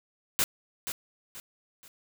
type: noise with echo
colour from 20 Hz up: white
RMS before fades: -25 dBFS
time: 0.39-0.44 s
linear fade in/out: 0 ms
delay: 480 ms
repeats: 3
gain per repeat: -9 dB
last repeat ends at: 1.88 s
effects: none